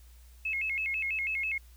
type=tone with vibrato; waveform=sine; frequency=2367 Hz; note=D7; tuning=13 cents sharp; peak=-29 dBFS; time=0.45-1.58 s; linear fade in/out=5 ms; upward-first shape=square; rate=6.1 Hz; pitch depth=160 cents each way; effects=added 60 Hz sine -51 dBFS peak until 1.76 s + white hiss -63 dBFS RMS until 1.76 s